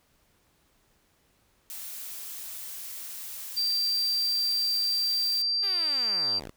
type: noise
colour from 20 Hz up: blue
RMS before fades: -39 dBFS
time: 1.7-5.42 s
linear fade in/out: 0 ms
type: tone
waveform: sine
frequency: 4699 Hz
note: D8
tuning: in tune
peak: -24 dBFS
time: 3.56-6.4 s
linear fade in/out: 20 ms
type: linear sweep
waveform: 5% pulse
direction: down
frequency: 415.3 to 33.23 Hz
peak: -28 dBFS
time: 5.62-6.51 s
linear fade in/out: 20 ms
effects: pink hiss -67 dBFS RMS until 6.56 s